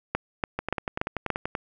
two click trains, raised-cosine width 0.5 ms, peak -13 / -9 dBFS, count 11 / 5, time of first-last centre 0.59-1.552 / 0.15-1.303 s, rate 10.4 / 3.47 Hz, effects none

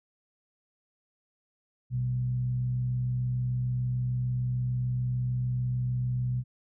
sine tone with frequency modulation, 124.8 Hz, B2, 19 cents sharp, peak -26 dBFS, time 1.9-6.44 s, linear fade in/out 50 ms, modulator 66.7 Hz, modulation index 0.3, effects none

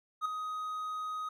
triangle tone with ADSR envelope, 1254 Hz, D#6, 13 cents sharp, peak -25 dBFS, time 0.21-1.29 s, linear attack 44 ms, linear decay 4 ms, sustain -8 dB, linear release 6 ms, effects none

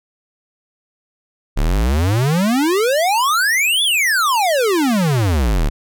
square exponential two-way sweep, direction up then down, 33 to 3520 to 33 Hz, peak -14 dBFS, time 1.56-5.7 s, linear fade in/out 20 ms, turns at 3.83 s, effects none

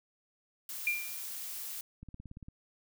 blue noise, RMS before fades -41 dBFS, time 0.69-1.81 s, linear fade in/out 2 ms
sine tone with exponential decay, 2389 Hz, D7, 29 cents sharp, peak -25 dBFS, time 0.87-1.25 s, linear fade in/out 1 ms, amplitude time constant 81 ms
click train, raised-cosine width 5 ms, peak -34 dBFS, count 9, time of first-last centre 2.03-2.485 s, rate 17.6 Hz
effects none

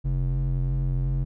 triangle ring-modulated tone, 89.4 Hz, F2, 41 cents sharp, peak -17 dBFS, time 0.04-1.25 s, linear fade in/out 20 ms, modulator 44 Hz, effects none

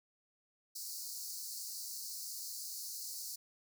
pink high-pass noise, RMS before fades -44 dBFS, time 0.75-3.36 s, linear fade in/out 10 ms, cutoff 4300 Hz, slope 96 dB/octave, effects none

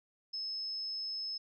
sine tone, 5200 Hz, E8, 24 cents flat, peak -36 dBFS, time 0.33-1.38 s, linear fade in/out 10 ms, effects none

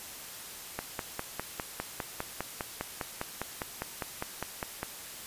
click train, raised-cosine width 0.5 ms, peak -17 dBFS, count 21, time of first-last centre 0.79-4.83 s, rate 4.95 Hz, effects white hiss -44 dBFS RMS until 5.26 s + resampled to 32000 Hz

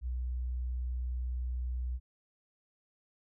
sine tone, 61.9 Hz, B1, 5 cents sharp, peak -32 dBFS, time 0.01-2 s, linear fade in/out 50 ms, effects none

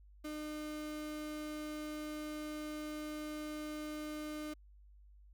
35% pulse tone, 303.5 Hz, D#4, 43 cents flat, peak -39 dBFS, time 0.24-4.54 s, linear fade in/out 10 ms, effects added 50 Hz sine -57 dBFS peak until 5.33 s

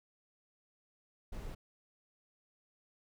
brown noise, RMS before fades -42 dBFS, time 1.32-1.55 s, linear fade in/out 10 ms, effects none

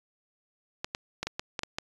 clicks, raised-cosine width 0.2 ms, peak -14 dBFS, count 8, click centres 0.845 / 0.949 / 1.23 / 1.27 / 1.395 / 1.592 / 1.634 / 1.785 s, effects resampled to 24000 Hz

